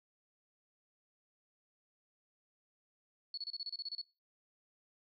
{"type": "tone bursts", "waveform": "sine", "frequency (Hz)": 4400, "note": "C#8", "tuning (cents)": -14, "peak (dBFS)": -38, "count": 11, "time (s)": [3.34, 4.015], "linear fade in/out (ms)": 2, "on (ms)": 35, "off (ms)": 29, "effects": ["noise-tail reverb RT60 0.3 s tail -22 dB re dry"]}